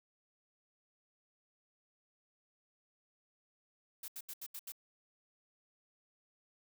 blue noise bursts, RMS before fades -45 dBFS, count 6, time 4.03-4.721 s, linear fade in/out 5 ms, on 51 ms, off 77 ms, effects none

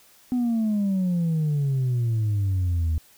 sine exponential sweep, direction down, 252.3 to 77.78 Hz, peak -18 dBFS, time 0.32-2.98 s, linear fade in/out 0 ms, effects tanh soft clip ceiling -19 dBFS + white hiss -55 dBFS RMS until 3.17 s

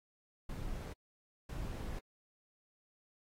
brown noise bursts at uneven times, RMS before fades -41 dBFS, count 2, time 0.49-0.93 / 1.49-1.99 s, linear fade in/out 5 ms, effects AAC 48 kbps

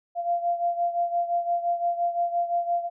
sine beating tone pair, 691 / 696.8 Hz, F5 / F5, -19 / -4 cents, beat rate 5.8 Hz, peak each -24 / -29 dBFS, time 0.15-2.9 s, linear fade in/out 50 ms, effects none

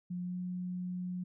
sine tone with pitch glide, 178.4 to 180.58 Hz, F3 to F#3, +37 to -42 cents, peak -35 dBFS, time 0.1-1.24 s, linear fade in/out 10 ms, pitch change +21 cents, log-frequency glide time 0.22-0.36 s, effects none

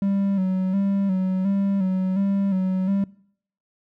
triangle tone with vibrato, 192.2 Hz, G3, 34 cents flat, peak -17 dBFS, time 0.02-3.04 s, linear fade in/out 2 ms, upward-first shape square, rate 1.4 Hz, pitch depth 47 cents each way, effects noise-tail reverb RT60 0.6 s tail -21 dB re dry

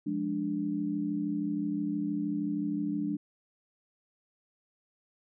sine chord, D diminished, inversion first, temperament equal, 174.61 / 207.7 / 293.7 Hz, F3 / Ab3 / D4, 0 / 0 / 0 cents, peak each -37 / -34 / -31 dBFS, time 0.06-3.17 s, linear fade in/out 10 ms, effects none

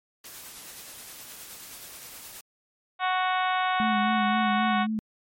white noise with tremolo, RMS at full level -42 dBFS, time 0.24-2.41 s, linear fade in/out 5 ms, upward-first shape sine, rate 9.5 Hz, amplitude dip 25%
harmonic tone, 370 Hz, F#4, in tune, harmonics 2 / 3 / 4 / 5 / 6 / 7 / 8 / 9 / 10, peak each -26 / -28 / -31 / -36 / -35 / -40 / -40 / -42 / -39 dBFS, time 2.99-4.87 s, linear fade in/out 50 ms
sine tone with vibrato, 213.5 Hz, G#3, 48 cents sharp, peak -25 dBFS, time 3.8-4.99 s, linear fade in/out 0 ms, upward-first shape sine, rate 3.8 Hz, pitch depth 46 cents each way
effects MP3 64 kbps

